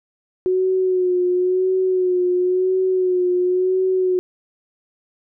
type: tone with vibrato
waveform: sine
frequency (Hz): 367.1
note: F#4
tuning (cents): -14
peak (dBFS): -15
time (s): 0.46-4.19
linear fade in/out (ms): 0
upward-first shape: sine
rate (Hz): 0.96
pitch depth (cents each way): 37
effects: none